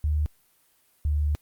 sine tone pair in turn, 75.3 / 74.18 Hz, D2 / D2, +44 / +18 cents, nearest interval unison, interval 26 cents, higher first, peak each -21 dBFS, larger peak neither, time 0.04-0.26 / 1.05-1.35 s, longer second, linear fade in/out 0 ms, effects white hiss -64 dBFS RMS until 1.41 s + Opus 32 kbps

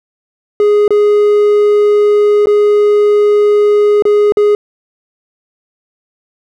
triangle tone with dropouts, 415.3 Hz, G#4, in tune, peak -4 dBFS, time 0.6-4.55 s, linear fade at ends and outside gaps 1 ms, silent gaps 0.879-0.906 / 2.458-2.47 / 4.023-4.053 / 4.322-4.371 s, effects none

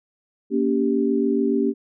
sine chord, G diminished, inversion first, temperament just, 235.2 / 282.2 / 392 Hz, Bb3 / Db4 / G4, +16 / +31 / 0 cents, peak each -22 dBFS, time 0.5-1.74 s, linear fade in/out 50 ms, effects none

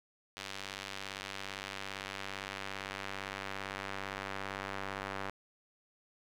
square tone with band-pass filter sweep, 48.82 Hz, G1, 6 cents flat, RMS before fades -42 dBFS, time 0.37-5.3 s, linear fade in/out 0 ms, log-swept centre 3500 to 1400 Hz, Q 0.87, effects 10-bit

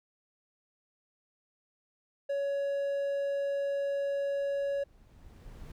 triangle tone, 560 Hz, C#5, 18 cents sharp, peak -27 dBFS, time 2.29-4.84 s, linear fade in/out 10 ms
brown noise with exponential growth, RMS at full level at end -44 dBFS, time 3.65-5.72 s, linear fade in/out 5 ms, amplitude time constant 450 ms
effects none

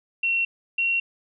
sine tone pair in turn, 2725 / 2737 Hz, F7 / F7, -43 / -36 cents, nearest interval unison, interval 7 cents, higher second, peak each -20 dBFS, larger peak neither, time 0.23-0.45 / 0.78-1 s, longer neither, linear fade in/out 5 ms, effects none

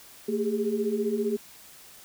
sine tone cluster, 224.7 / 399.9 / 415 Hz, A3 / G4 / G#4, +37 / +35 / -1 cents, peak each -29 dBFS, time 0.28-1.37 s, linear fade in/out 10 ms, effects white hiss -50 dBFS RMS until 2.04 s

